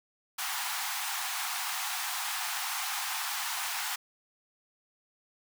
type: high-pass noise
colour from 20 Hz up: pink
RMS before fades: -34 dBFS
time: 0.38-3.96 s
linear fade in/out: 10 ms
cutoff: 740 Hz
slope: 96 dB/octave
effects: none